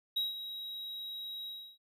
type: tone with ADSR envelope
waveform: triangle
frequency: 3832 Hz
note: A#7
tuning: 47 cents sharp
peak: -27 dBFS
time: 0.16-1.78 s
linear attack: 10 ms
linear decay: 160 ms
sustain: -11 dB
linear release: 310 ms
effects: none